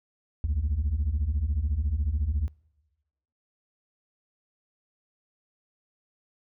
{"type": "beating tone pair", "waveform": "sine", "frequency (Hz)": [64.7, 78.7], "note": ["C2", "D#2"], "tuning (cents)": [-19, 20], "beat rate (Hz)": 14, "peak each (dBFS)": [-26, -24], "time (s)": [0.44, 2.48], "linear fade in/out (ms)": 0, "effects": ["noise-tail reverb RT60 1.0 s tail -24 dB re dry", "tanh soft clip ceiling -21 dBFS"]}